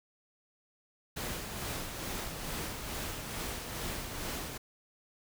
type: noise with tremolo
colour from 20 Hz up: pink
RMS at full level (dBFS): -37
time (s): 1.16-4.58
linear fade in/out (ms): 10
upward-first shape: sine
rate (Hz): 2.3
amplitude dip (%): 40
effects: none